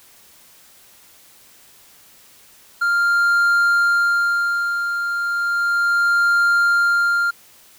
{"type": "tone with tremolo", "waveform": "triangle", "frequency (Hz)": 1396.9, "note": "F6", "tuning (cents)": 0, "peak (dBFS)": -11, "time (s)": [2.81, 7.31], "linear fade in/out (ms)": 10, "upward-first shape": "sine", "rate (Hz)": 0.34, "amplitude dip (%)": 55, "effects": ["white hiss -49 dBFS RMS until 7.78 s"]}